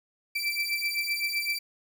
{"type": "beating tone pair", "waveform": "30% pulse", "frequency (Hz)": [2331, 2338.8], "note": ["D7", "D7"], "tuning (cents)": [-14, -8], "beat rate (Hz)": 7.8, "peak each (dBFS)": -28, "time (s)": [0.35, 1.59], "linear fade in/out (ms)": 10, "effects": []}